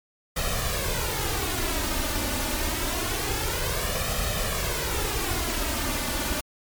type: noise with flanger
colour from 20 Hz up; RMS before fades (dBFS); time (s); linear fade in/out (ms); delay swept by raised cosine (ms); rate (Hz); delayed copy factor
pink; -27; 0.36-6.41; 10; 1.6 to 3.4; 0.26; +0.65
effects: MP3 96 kbps